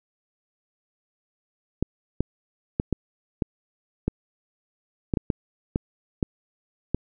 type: clicks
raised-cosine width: 3 ms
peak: -9 dBFS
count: 12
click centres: 1.826 / 2.206 / 2.799 / 2.927 / 3.422 / 4.08 / 5.138 / 5.172 / 5.302 / 5.759 / 6.228 / 6.946 s
effects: none